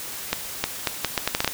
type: accelerating click train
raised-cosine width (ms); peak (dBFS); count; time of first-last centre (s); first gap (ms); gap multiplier
0.2; -3; 10; 0.33-1.477; 310; 0.75
effects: white hiss -34 dBFS RMS until 1.53 s